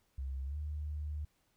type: tone with pitch glide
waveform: sine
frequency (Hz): 66.8 to 74.98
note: C2 to D2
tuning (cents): +36 to +36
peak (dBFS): -36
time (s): 0.18-1.25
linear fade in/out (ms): 5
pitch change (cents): +200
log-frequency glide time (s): 0.45-0.57
effects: pink hiss -75 dBFS RMS until 1.56 s